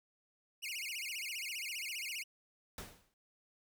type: tone with vibrato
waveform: sawtooth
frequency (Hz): 2489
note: D#7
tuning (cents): 0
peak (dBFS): -36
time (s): 0.62-2.24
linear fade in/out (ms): 20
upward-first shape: sine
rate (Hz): 15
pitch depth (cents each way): 290
type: noise with exponential decay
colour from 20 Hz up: pink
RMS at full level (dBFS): -43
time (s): 2.78-3.14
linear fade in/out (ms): 1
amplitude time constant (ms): 78
effects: none